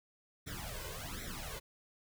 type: noise with flanger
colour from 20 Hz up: pink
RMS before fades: -43 dBFS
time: 0.46-1.6 s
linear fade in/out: 20 ms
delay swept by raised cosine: 0.52 to 2.02 ms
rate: 1.3 Hz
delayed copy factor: +1
effects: none